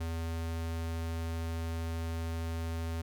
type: tone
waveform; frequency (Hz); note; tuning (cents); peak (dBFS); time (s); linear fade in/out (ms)
square; 82.41; E2; 0; -34; 0-3.02; 10
effects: none